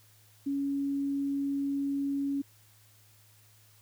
sine tone, 279.1 Hz, C#4, 12 cents sharp, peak -28 dBFS, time 0.46-2.42 s, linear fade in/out 10 ms, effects added 106 Hz sine -61 dBFS peak until 3.81 s + white hiss -62 dBFS RMS until 3.81 s

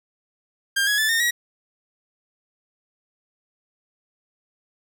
sawtooth tone with pitch steps, 1600 / 1672.8 / 1748.8 / 1828.4 / 1911.5 Hz, G6 / G#6 / A6 / A#6 / A#6, +35 / +12 / -11 / -34 / +43 cents, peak -15 dBFS, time 0.76-1.31 s, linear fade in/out 10 ms, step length 110 ms, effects none

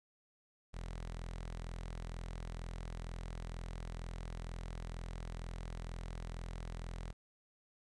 sawtooth tone with notch filter, 42.13 Hz, E1, 38 cents sharp, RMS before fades -44 dBFS, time 0.73-7.13 s, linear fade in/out 20 ms, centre 300 Hz, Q 1.9, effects resampled to 22050 Hz + 12-bit

